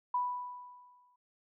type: tone with exponential decay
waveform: sine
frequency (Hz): 987.8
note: B5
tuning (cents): 0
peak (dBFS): -27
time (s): 0.14-1.16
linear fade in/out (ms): 5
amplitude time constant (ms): 220
effects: none